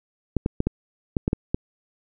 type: clicks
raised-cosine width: 3 ms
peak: -8 dBFS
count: 8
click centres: 0.367 / 0.461 / 0.604 / 0.67 / 1.168 / 1.279 / 1.331 / 1.545 s
effects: none